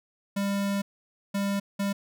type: tone bursts at uneven times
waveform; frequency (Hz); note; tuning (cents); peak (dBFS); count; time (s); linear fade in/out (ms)
square; 199.4; G3; +30; -26; 3; 0.36-0.82 / 1.34-1.6 / 1.79-1.93; 10
effects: none